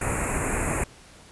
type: band-stop noise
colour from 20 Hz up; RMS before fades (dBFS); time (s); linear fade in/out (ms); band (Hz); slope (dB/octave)
pink; -26; 0.01-0.84; 5; 2600 to 6900; 96
effects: pink hiss -50 dBFS RMS until 1.31 s + resampled to 24000 Hz